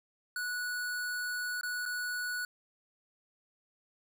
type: tone with dropouts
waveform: square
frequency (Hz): 1471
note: F#6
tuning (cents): -11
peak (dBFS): -34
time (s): 0.36-2.45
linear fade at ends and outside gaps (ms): 2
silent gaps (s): 1.611-1.632 / 1.855-1.86
effects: none